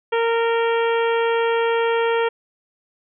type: harmonic tone with a mistuned harmonic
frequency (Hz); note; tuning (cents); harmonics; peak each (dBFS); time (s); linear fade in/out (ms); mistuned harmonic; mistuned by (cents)
461.2; A#4; -19; 1 / 2 / 3 / 4 / 5 / 6 / 7; -18 / -24 / -28 / -30 / -32 / -34 / -35; 0.12-2.29; 10; 5; +16
effects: none